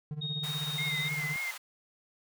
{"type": "tone with tremolo", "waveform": "triangle", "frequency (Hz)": 150.3, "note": "D3", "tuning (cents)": 40, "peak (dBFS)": -30, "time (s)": [0.11, 1.36], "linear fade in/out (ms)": 0, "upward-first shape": "sine", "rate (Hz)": 16, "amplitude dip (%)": 85}
{"type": "tone with pitch glide", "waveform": "sine", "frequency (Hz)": [3729, 3708], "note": ["A#7", "A#7"], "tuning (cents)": [0, -10], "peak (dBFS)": -34, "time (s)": [0.21, 1.09], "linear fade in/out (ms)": 10, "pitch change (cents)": -10, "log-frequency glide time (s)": [0.67, 0.75]}
{"type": "high-pass noise", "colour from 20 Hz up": "pink", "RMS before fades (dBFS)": -43, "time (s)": [0.43, 1.58], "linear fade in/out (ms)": 10, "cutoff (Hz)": 760, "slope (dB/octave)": 24}
{"type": "tone with vibrato", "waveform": "sine", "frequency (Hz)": 2093, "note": "C7", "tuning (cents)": 0, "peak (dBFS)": -32, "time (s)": [0.78, 1.51], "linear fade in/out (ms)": 5, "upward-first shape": "triangle", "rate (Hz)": 3.6, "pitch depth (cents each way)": 60}
{"effects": []}